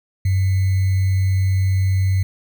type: tone with sample-and-hold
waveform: sine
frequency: 95.1 Hz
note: F#2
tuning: 48 cents sharp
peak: -14 dBFS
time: 0.25-2.23 s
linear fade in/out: 5 ms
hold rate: 2100 Hz
effects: none